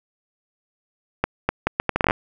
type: accelerating click train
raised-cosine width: 0.5 ms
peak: -3 dBFS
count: 12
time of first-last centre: 1.24-2.109 s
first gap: 250 ms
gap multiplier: 0.72
effects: none